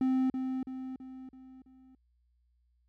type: tone with echo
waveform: triangle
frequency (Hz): 260.2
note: C4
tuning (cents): -9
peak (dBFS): -23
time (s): 0.01-0.3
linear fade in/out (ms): 2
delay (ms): 330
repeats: 5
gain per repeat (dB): -6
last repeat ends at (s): 1.95
effects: added 60 Hz sine -68 dBFS peak until 2.88 s